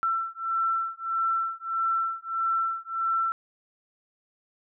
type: beating tone pair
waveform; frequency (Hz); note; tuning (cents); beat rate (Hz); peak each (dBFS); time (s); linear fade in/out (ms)
sine; 1341 / 1342.6; E6 / E6; +29 / +31; 1.6; -28; 0.03-3.32; 0
effects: none

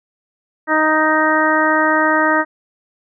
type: harmonic tone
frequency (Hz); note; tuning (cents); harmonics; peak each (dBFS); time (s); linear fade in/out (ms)
311.5; D#4; +2; 1 / 2 / 3 / 4 / 5 / 6; -19 / -19 / -19 / -19 / -19 / -19; 0.67-2.45; 50
effects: none

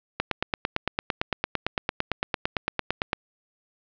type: click train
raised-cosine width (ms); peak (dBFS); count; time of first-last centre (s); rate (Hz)
0.3; -7; 27; 0.2-3.131; 8.87
effects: low-pass 4000 Hz 12 dB/octave

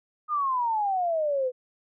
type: exponential sweep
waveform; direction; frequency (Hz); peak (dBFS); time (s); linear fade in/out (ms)
sine; down; 1244.5 to 493.9; -23; 0.28-1.52; 50
effects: none

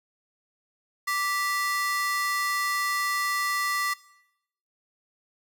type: ring-modulated tone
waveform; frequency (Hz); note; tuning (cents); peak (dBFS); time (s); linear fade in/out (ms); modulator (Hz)
45% pulse; 1568; G6; 0; -22; 1.07-3.94; 10; 400
effects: noise-tail reverb RT60 0.8 s tail -19 dB re dry

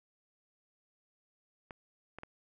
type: clicks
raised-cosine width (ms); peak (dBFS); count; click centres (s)
0.5; -29; 3; 1.708 / 2.186 / 2.234
effects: none

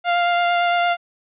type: tone with vibrato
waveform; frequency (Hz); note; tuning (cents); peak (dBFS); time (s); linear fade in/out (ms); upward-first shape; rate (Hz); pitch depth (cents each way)
sawtooth; 698.5; F5; 0; -12; 0.04-0.97; 50; sine; 8.8; 11
effects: resampled to 8000 Hz

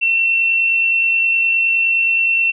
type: tone with amplitude modulation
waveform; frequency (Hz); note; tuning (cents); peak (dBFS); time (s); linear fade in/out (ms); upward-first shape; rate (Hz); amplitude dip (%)
sine; 2703; E7; +43; -11; 0.01-2.52; 20; sine; 49.6; 30
effects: none

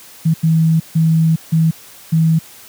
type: tone bursts at uneven times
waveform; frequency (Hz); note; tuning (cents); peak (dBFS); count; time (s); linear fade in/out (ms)
sine; 161.5; E3; -35; -9; 5; 0.25-0.34 / 0.43-0.8 / 0.95-1.36 / 1.52-1.71 / 2.12-2.39; 10
effects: white hiss -40 dBFS RMS until 2.68 s + high-pass 80 Hz 12 dB/octave

